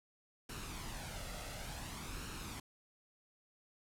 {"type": "noise with flanger", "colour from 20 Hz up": "pink", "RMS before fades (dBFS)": -45, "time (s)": [0.49, 2.6], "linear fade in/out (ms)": 5, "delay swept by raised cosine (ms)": [0.72, 1.5], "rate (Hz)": 0.56, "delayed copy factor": 0.5, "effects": ["low-pass 12000 Hz 12 dB/octave"]}